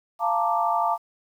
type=chord; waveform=sine; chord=Bb major seventh; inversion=second; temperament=equal with one note detuned; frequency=692.8 / 880 / 932.3 / 1174.7 Hz; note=F5 / A5 / Bb5 / D6; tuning=-14 / 0 / 0 / 0 cents; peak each=-25 / -25 / -28 / -26 dBFS; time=0.19-0.98 s; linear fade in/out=50 ms; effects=9-bit